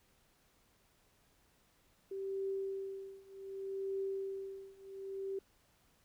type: tone with tremolo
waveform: sine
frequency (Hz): 388.8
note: G4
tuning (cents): -14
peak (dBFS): -34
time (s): 2.11-5.39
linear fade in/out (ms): 5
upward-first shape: triangle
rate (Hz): 0.66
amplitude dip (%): 95
effects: pink hiss -71 dBFS RMS until 6.04 s